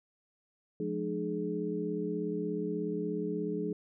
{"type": "tone cluster", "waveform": "sine", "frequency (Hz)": [175.1, 211.8, 303.2, 421.5], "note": ["F3", "G#3", "D#4", "G#4"], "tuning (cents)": [5, 34, -45, 26], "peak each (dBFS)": [-37, -39, -37, -35], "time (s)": [0.8, 3.73], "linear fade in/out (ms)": 2, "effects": []}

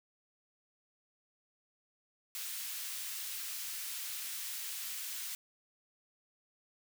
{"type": "high-pass noise", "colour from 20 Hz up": "white", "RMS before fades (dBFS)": -41, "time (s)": [2.35, 5.35], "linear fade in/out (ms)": 0, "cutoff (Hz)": 1800, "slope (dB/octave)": 12, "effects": []}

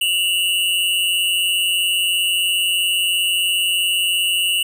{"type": "tone pair together", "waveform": "square", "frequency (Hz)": [2732, 2915], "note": ["F7", "F#7"], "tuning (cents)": [-39, -26], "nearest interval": "minor second", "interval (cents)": 113, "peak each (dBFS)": [-22, -18], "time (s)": [0.01, 4.63], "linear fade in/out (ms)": 5, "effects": []}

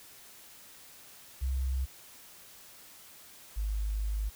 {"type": "tone pair in turn", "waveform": "sine", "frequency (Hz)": [65.41, 51.92], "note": ["C2", "G#1"], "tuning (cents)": [0, 0], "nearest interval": "major third", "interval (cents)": 400, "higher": "first", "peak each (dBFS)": [-28, -29], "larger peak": "first", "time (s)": [[1.41, 1.86], [3.56, 4.3]], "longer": "second", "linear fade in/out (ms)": 20, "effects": ["white hiss -53 dBFS RMS until 4.35 s"]}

